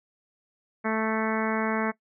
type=harmonic tone; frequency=220 Hz; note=A3; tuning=in tune; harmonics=1 / 2 / 3 / 4 / 5 / 6 / 7 / 8 / 9 / 10; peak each=-28 / -31 / -33 / -34 / -35 / -36 / -36 / -37 / -38 / -38 dBFS; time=0.84-1.92 s; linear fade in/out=20 ms; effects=noise-tail reverb RT60 0.1 s tail -20 dB re dry